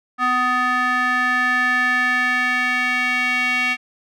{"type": "tone with band-pass filter sweep", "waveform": "square", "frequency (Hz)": 250, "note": "B3", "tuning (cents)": 21, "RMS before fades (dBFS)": -19, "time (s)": [0.18, 3.77], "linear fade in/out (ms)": 50, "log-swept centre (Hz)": [1400, 2300], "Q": 4.3, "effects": []}